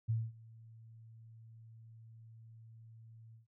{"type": "tone with ADSR envelope", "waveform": "sine", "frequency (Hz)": 112.9, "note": "A2", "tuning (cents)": 45, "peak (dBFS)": -29, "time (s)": [0.08, 3.47], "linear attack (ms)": 20, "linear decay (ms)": 220, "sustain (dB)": -24, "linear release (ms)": 130, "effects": []}